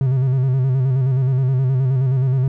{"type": "tone with vibrato", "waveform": "triangle", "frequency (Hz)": 130.9, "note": "C3", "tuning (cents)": 1, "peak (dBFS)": -12, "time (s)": [0.01, 2.48], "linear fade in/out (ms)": 2, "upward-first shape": "square", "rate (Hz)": 9.5, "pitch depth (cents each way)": 54, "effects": []}